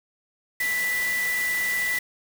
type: tone in noise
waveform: sine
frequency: 1975.5 Hz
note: B6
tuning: in tune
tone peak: -23 dBFS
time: 0.6-1.99 s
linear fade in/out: 5 ms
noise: white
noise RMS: -33 dBFS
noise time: 0.6-1.99 s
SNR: +7 dB
effects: none